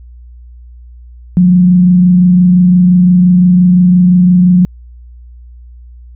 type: tone with frequency modulation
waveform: sine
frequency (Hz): 179.9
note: F#3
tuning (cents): -48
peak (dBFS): -3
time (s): 1.37-4.65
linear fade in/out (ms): 0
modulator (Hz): 25.8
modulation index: 0.25
effects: added 60 Hz sine -31 dBFS peak until 6.15 s